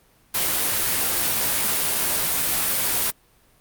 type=noise with comb filter; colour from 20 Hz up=white; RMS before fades=-22 dBFS; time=0.34-3.11 s; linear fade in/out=10 ms; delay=16 ms; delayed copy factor=-0.6; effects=pink hiss -58 dBFS RMS until 3.6 s + Opus 32 kbps